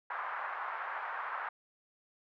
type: band-pass noise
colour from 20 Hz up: pink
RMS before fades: -39 dBFS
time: 0.1-1.49 s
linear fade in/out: 5 ms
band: 870 to 1600 Hz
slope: 24 dB/octave
effects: none